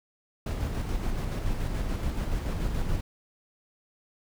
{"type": "noise with tremolo", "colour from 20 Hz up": "brown", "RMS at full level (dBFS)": -28, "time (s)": [0.46, 3.01], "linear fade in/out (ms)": 5, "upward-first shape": "square", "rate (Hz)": 7, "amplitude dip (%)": 30, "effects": []}